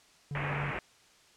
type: tone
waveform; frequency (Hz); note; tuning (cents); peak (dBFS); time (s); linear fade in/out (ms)
triangle; 143.6; D3; -39; -32; 0.31-0.71; 2
type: low-pass noise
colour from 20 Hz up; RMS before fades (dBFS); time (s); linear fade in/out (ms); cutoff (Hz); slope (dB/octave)
white; -36; 0.35-0.79; 2; 2500; 48
effects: white hiss -61 dBFS RMS until 1.36 s + low-pass 7000 Hz 12 dB/octave